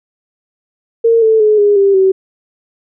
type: tone with pitch steps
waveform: sine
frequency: 458.8 / 442.1 / 426.1 / 410.6 / 395.7 / 381.4 Hz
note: A#4 / A4 / G#4 / G#4 / G4 / G4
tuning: -28 / +8 / +44 / -20 / +16 / -47 cents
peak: -6 dBFS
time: 1.04-2.12 s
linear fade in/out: 10 ms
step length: 180 ms
effects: none